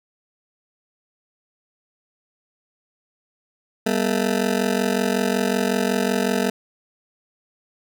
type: ring-modulated tone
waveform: 20% pulse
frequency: 220 Hz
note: A3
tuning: in tune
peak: -11 dBFS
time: 3.86-6.5 s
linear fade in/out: 5 ms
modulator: 22.7 Hz
effects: none